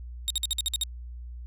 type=tone bursts; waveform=sawtooth; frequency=3729 Hz; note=A#7; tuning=in tune; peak=-21 dBFS; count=8; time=0.28-0.835 s; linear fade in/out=0 ms; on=23 ms; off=53 ms; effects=added 60 Hz sine -37 dBFS peak until 1.46 s + resampled to 32000 Hz